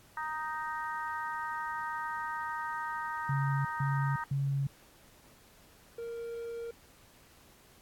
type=harmonic tone; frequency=311.1 Hz; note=D#4; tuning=in tune; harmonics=3 / 4 / 5 / 6; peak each=-37 / -39 / -41 / -43 dBFS; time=0.17-4.24 s; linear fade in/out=2 ms
type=tone bursts; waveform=sine; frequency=138.59 Hz; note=C#3; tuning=in tune; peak=-28 dBFS; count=3; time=3.29-4.67 s; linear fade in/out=5 ms; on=360 ms; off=150 ms
type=tone; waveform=triangle; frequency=465.7 Hz; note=A#4; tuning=2 cents flat; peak=-35 dBFS; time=5.98-6.71 s; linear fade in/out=5 ms
effects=pink hiss -60 dBFS RMS until 7.81 s + AAC 64 kbps